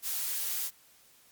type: noise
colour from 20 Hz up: blue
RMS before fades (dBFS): -33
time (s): 0.02-0.71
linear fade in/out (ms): 50
effects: white hiss -61 dBFS RMS until 1.31 s + Opus 48 kbps